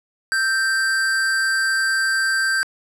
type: tone with amplitude modulation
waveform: square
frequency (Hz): 1568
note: G6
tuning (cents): 0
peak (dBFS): -16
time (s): 0.32-2.63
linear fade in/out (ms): 0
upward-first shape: sine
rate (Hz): 249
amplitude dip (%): 45
effects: low-pass 11000 Hz 12 dB/octave